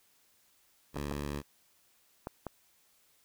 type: tone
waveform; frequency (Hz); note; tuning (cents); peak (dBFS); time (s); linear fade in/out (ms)
10% pulse; 72.2; D2; -29; -27; 0.93-1.43; 50
type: clicks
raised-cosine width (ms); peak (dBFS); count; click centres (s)
1; -23; 4; 0.965 / 1.115 / 2.271 / 2.467
effects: white hiss -68 dBFS RMS until 3.24 s